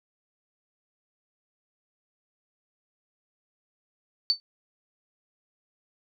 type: tone with exponential decay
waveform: sine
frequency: 4526 Hz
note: C#8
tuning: 35 cents sharp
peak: -15 dBFS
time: 4.3-4.4 s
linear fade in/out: 0 ms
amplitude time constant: 20 ms
effects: none